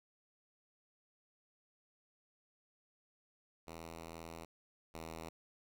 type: tone pair in turn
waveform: 5% pulse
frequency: 82.41 / 81.32 Hz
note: E2 / E2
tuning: 0 / -23 cents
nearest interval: unison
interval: 23 cents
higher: first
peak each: -36 / -34 dBFS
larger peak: second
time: 3.67-4.45 / 4.94-5.29 s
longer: first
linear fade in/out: 5 ms
effects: none